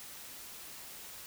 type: silence
effects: white hiss -48 dBFS RMS until 1.26 s